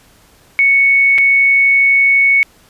sine tone with dropouts, 2217 Hz, C#7, in tune, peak -7 dBFS, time 0.59-2.43 s, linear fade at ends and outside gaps 0 ms, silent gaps 1.18-1.184 s, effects pink hiss -48 dBFS RMS until 2.69 s + resampled to 32000 Hz

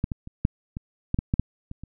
clicks, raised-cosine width 5 ms, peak -11 / -16 / -26 / -7 / -19 / -10 / -10 / -9 / -7 / -23 / -26 dBFS, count 11, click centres 0.041 / 0.118 / 0.274 / 0.451 / 0.769 / 1.144 / 1.189 / 1.339 / 1.396 / 1.714 / 1.836 s, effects none

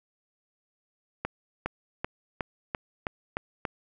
accelerating click train, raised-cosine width 0.5 ms, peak -14 dBFS, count 8, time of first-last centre 1.25-3.652 s, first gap 410 ms, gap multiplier 0.94, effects none

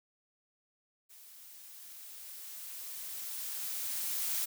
blue noise with level ramp, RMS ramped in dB -55 to -33 dBFS, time 1.09-4.46 s, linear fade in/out 20 ms, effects none

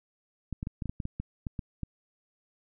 clicks, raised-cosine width 5 ms, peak -21 dBFS, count 12, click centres 0.527 / 0.629 / 0.671 / 0.822 / 0.857 / 0.895 / 1.002 / 1.054 / 1.2 / 1.468 / 1.592 / 1.833 s, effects none

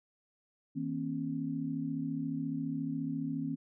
sine tone cluster, 159.9 / 236.2 / 270.6 Hz, D#3 / A#3 / C#4, +48 / +23 / -42 cents, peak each -38 / -39 / -35 dBFS, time 0.75-3.56 s, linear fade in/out 20 ms, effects none

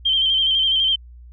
sine tone with vibrato, 3136 Hz, G7, in tune, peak -15 dBFS, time 0.05-0.96 s, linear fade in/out 10 ms, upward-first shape square, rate 12 Hz, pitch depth 33 cents each way, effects added 60 Hz sine -39 dBFS peak until 1.32 s

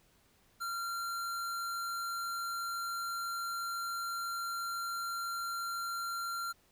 square tone, 1377 Hz, F6, 25 cents flat, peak -36 dBFS, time 0.6-6.53 s, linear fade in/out 20 ms, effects pink hiss -68 dBFS RMS until 6.71 s

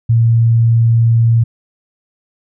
sine tone, 115.4 Hz, A#2, 17 cents flat, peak -7 dBFS, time 0.09-1.44 s, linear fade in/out 10 ms, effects none

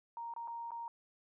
sine tone with dropouts, 932.3 Hz, A#5, in tune, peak -40 dBFS, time 0.17-0.88 s, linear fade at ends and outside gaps 1 ms, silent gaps 0.338-0.363 / 0.475-0.48 / 0.707-0.717 s, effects none

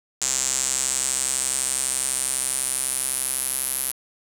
square tone with band-pass filter sweep, 66 Hz, C2, 16 cents sharp, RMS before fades -25 dBFS, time 0.21-3.92 s, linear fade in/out 10 ms, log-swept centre 7300 to 11000 Hz, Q 5.1, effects 7-bit

